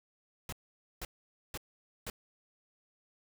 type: noise bursts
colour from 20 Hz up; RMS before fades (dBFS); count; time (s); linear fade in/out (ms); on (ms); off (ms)
pink; -40; 4; 0.49-2.1; 2; 35; 490
effects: none